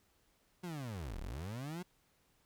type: linear two-way sweep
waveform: 30% pulse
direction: down then up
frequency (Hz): 185 to 30.87 to 185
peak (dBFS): -38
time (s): 0.63-1.83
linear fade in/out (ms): 10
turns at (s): 1.2
effects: pink hiss -73 dBFS RMS until 2.45 s